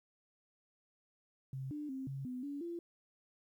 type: tone with pitch steps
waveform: sine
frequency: 133.1 / 297.3 / 265 / 136.3 / 251.5 / 284.7 / 341.8 Hz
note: C3 / D4 / C4 / C#3 / B3 / C#4 / F4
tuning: +30 / +21 / +22 / -29 / +32 / +46 / -37 cents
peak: -39 dBFS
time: 1.53-2.79 s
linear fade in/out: 2 ms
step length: 180 ms
effects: 12-bit